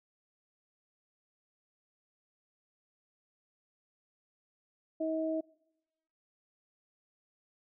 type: tone pair together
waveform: sine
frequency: 318.8 / 638 Hz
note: D#4 / D#5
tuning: +42 / +43 cents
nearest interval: octave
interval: 1201 cents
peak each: -33 / -33 dBFS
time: 5-5.41 s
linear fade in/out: 10 ms
effects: noise-tail reverb RT60 0.9 s tail -24 dB re dry